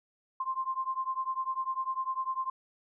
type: beating tone pair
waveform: sine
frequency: 1046.5 / 1056.5 Hz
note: C6 / C6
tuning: 0 / +16 cents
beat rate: 10 Hz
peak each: -33 / -34 dBFS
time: 0.4-2.5 s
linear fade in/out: 5 ms
effects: none